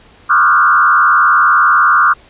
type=tone with frequency modulation; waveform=sine; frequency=1300 Hz; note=E6; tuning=24 cents flat; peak=-6 dBFS; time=0.29-2.14 s; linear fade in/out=20 ms; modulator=80 Hz; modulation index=2.4; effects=pink hiss -44 dBFS RMS until 2.29 s + resampled to 8000 Hz